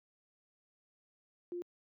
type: tone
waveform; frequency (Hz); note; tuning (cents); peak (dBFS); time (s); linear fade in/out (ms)
sine; 351.3; F4; +10; -37; 1.52-1.62; 0
effects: high-pass 200 Hz 12 dB/octave